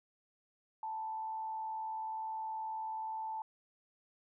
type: tone with frequency modulation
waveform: sine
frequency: 880 Hz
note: A5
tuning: in tune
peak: -37 dBFS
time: 0.83-3.42 s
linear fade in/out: 2 ms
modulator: 81.1 Hz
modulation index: 0.37
effects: none

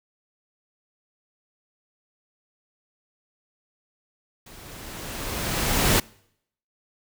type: noise with level ramp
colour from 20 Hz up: pink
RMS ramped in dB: -46 to -18 dBFS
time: 4.46-6 s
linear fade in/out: 5 ms
effects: noise-tail reverb RT60 0.7 s tail -25 dB re dry

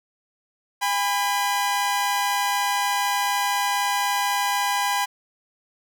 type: tone pair together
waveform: sawtooth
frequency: 810 / 996.5 Hz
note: G#5 / B5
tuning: -43 / +15 cents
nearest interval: major third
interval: 358 cents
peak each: -20 dBFS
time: 0.81-5.06 s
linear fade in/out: 20 ms
effects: none

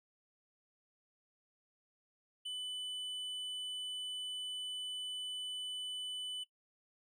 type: tone with hard clipping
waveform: triangle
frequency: 3000 Hz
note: F#7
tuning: 23 cents sharp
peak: -40 dBFS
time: 2.45-6.44 s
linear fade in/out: 10 ms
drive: 8 dB
effects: noise-tail reverb RT60 0.1 s tail -18 dB re dry

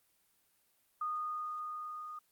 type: tone with level ramp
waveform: sine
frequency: 1231 Hz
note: D#6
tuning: 19 cents flat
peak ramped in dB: -33 to -42 dBFS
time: 1.01-2.19 s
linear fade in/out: 5 ms
effects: white hiss -73 dBFS RMS until 2.31 s + Opus 32 kbps

